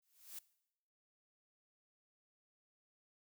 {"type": "noise with exponential growth", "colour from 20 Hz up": "blue", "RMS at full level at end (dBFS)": -45, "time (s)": [0.02, 0.39], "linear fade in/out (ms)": 5, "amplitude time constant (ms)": 79, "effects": ["noise-tail reverb RT60 0.8 s tail -20 dB re dry"]}